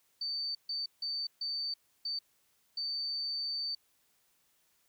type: tone bursts at uneven times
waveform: sine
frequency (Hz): 4573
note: D8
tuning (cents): -47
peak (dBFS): -33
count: 6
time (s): 0.21-0.55 / 0.69-0.86 / 1.02-1.27 / 1.41-1.74 / 2.05-2.19 / 2.77-3.75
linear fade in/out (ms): 5
effects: white hiss -72 dBFS RMS until 4.88 s